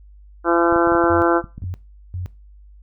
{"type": "harmonic tone", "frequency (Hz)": 170, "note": "F3", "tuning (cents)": -46, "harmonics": [2, 3, 4, 5, 6, 7, 8, 9], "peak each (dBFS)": [-17, -22, -23, -25, -25, -25, -21, -27], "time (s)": [0.44, 1.42], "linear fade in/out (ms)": 50}
{"type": "clicks", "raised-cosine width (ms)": 5, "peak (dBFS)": -21, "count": 9, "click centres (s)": [0.725, 0.761, 0.873, 0.921, 0.951, 1.04, 1.442, 1.58, 1.638]}
{"type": "tone bursts", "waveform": "sine", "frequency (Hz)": 90.2, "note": "F#2", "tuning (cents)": -44, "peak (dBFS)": -24, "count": 3, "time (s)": [1.1, 2.26], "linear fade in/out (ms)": 0, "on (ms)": 120, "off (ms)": 400}
{"effects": ["noise-tail reverb RT60 0.3 s tail -19 dB re dry", "added 50 Hz sine -42 dBFS peak until 2.82 s"]}